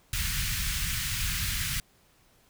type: band-stop noise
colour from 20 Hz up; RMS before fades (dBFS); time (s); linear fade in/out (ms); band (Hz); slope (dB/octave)
pink; -30; 0.13-1.8; 2; 150 to 1600; 24
effects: pink hiss -63 dBFS RMS until 2.49 s